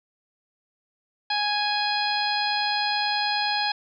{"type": "harmonic tone", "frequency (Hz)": 830.6, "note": "G#5", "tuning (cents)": 0, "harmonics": [1, 2, 3, 4, 5, 6], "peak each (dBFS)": [-26, -30, -32, -32, -29, -32], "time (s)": [1.3, 3.72], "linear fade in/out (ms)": 5, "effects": []}